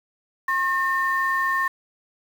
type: tone pair together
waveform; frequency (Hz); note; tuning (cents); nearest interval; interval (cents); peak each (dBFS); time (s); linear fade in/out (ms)
sine; 1077 / 1811.3; C6 / A6; +50 / +50; major sixth; 900; -22; 0.48-1.68; 5
effects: tanh soft clip ceiling -12 dBFS + 7-bit